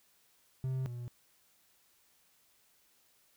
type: tone pair in turn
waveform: triangle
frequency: 130.81 / 121.06 Hz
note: C3 / B2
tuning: 0 / -34 cents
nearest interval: minor second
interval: 134 cents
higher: first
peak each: -30 / -37 dBFS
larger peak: first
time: 0.64-0.86 / 0.86-1.08 s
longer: neither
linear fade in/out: 0 ms
effects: white hiss -69 dBFS RMS until 3.36 s